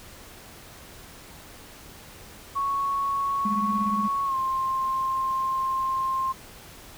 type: tone with pitch glide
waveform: sine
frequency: 1108 to 1057.4 Hz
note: C#6 to C6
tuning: -1 to +18 cents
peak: -23 dBFS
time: 2.55-6.33 s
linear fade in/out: 20 ms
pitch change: -81 cents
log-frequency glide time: 4.25-4.36 s
type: tone with tremolo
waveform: sine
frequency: 207.7 Hz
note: G#3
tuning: in tune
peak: -22 dBFS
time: 3.45-4.08 s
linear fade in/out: 2 ms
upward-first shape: triangle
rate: 17 Hz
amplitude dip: 80%
effects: tanh soft clip ceiling -13 dBFS + pink hiss -46 dBFS RMS until 6.97 s